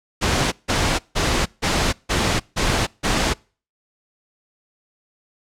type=noise bursts; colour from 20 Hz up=pink; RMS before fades=-19 dBFS; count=7; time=0.21-3.34 s; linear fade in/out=20 ms; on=310 ms; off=160 ms; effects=noise-tail reverb RT60 0.4 s tail -26 dB re dry + low-pass 7000 Hz 12 dB/octave